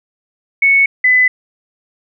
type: tone pair in turn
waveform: sine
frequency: 2212 / 2007 Hz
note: C#7 / B6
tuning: -4 / +27 cents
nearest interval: major second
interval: 169 cents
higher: first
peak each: -7 dBFS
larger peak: neither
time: 0.62-0.86 / 1.04-1.28 s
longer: neither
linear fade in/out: 5 ms
effects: none